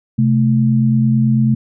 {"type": "tone pair together", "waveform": "sine", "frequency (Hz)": [130, 219.1], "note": ["C3", "A3"], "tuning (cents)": [-11, -7], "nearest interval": "major sixth", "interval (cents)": 904, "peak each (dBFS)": -13, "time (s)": [0.18, 1.55], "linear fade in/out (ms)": 10, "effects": []}